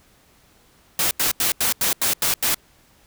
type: noise bursts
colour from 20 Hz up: white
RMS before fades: -20 dBFS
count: 8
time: 0.99-2.545 s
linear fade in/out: 2 ms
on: 120 ms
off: 85 ms
effects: pink hiss -56 dBFS RMS until 3.06 s